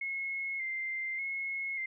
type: tone with vibrato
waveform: sine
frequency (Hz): 2131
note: C7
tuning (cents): +31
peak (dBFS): -33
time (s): 0.01-1.86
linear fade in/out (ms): 5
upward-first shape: square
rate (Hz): 0.85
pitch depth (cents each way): 34
effects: none